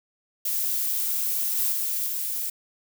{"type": "noise with level steps", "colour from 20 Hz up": "violet", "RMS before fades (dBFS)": [-26, -24, -27, -29], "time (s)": [0.45, 2.5], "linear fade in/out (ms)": 5, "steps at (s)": [1.56, 1.71, 2.06], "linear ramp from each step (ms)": 20, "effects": []}